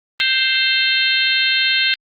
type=harmonic tone with a mistuned harmonic; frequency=523.3 Hz; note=C5; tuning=in tune; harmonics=3 / 4 / 5 / 6 / 7 / 8; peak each=-21 / -21 / -21 / -21 / -21 / -21 dBFS; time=0.2-1.94 s; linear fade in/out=0 ms; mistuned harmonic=5; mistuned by=+34 cents; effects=Opus 24 kbps